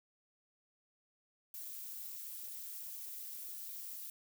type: noise with amplitude modulation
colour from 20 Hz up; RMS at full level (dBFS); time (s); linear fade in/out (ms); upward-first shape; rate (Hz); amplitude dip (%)
violet; -43; 1.54-4.1; 2; sine; 268; 70
effects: none